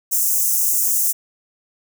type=high-pass noise; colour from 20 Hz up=white; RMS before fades=-18 dBFS; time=0.11-1.13 s; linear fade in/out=20 ms; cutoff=6100 Hz; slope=48 dB/octave; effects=none